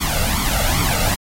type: noise with flanger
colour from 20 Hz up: pink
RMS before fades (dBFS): -19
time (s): 0-1.16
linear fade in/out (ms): 20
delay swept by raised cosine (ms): 0.89 to 1.49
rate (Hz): 2.5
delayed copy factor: +0.75
effects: AAC 48 kbps